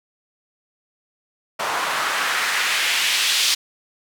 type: noise with band-pass filter sweep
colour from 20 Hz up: white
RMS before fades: -21 dBFS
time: 1.59-3.55 s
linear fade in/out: 10 ms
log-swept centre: 890 to 3800 Hz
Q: 1.4
effects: none